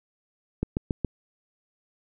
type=click train; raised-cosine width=3 ms; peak=-12 dBFS; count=4; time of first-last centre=0.63-1.047 s; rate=7.19 Hz; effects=none

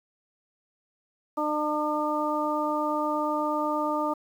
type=harmonic tone; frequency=301.4 Hz; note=D4; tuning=45 cents sharp; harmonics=1 / 2 / 3 / 4; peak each=-30 / -30 / -30 / -30 dBFS; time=1.37-4.14 s; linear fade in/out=10 ms; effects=9-bit

